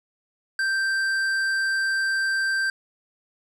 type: tone with tanh clipping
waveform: sine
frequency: 1568 Hz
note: G6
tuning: in tune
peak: -23 dBFS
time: 0.59-2.7 s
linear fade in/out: 2 ms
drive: 11 dB
effects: none